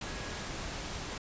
sine tone in noise, 1661.2 Hz, G#6, in tune, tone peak -50 dBFS, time 0.06-0.46 s, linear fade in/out 5 ms, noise pink, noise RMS -39 dBFS, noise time 0.01-1.18 s, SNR -14 dB, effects resampled to 16000 Hz

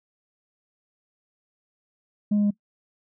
sine tone with pitch steps, 207.7 / 206.3 / 204.8 Hz, G#3 / G#3 / G#3, 0 / -11 / -24 cents, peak -16 dBFS, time 2.31-2.508 s, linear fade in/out 10 ms, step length 66 ms, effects noise-tail reverb RT60 0.1 s tail -21 dB re dry + tanh soft clip ceiling -17 dBFS

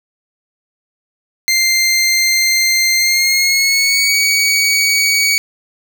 20% pulse tone with pitch glide, 2093 to 2256 Hz, C7 to C#7, 0 to +30 cents, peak -6 dBFS, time 1.48-5.38 s, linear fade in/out 0 ms, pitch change +130 cents, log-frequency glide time 2.96-4.15 s, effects none

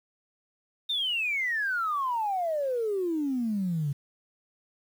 sine exponential sweep, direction down, 3700 to 136.9 Hz, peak -25 dBFS, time 0.89-3.93 s, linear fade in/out 10 ms, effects tanh soft clip ceiling -21 dBFS + 9-bit

